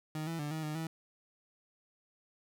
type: tone with pitch steps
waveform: 30% pulse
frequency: 155 / 165.2 / 147.5 / 158 / 152.3 / 161.7 Hz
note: D#3 / E3 / D3 / D#3 / D#3 / E3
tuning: -6 / +4 / +8 / +27 / -37 / -33 cents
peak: -33 dBFS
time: 0.15-0.87 s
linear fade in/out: 2 ms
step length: 120 ms
effects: none